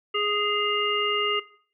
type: harmonic tone with a mistuned harmonic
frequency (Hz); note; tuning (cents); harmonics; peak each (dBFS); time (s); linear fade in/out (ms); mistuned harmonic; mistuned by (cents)
415.3; G#4; 0; 1 / 3 / 5 / 7; -28 / -28 / -32 / -27; 0.14-1.4; 10; 7; -49
effects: noise-tail reverb RT60 0.5 s tail -18 dB re dry